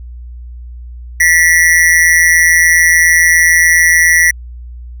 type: tone with amplitude modulation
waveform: square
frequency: 1945 Hz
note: B6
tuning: 27 cents flat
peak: -3 dBFS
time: 1.2-4.31 s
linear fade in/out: 5 ms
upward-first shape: sine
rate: 167 Hz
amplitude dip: 80%
effects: added 60 Hz sine -26 dBFS peak until 5 s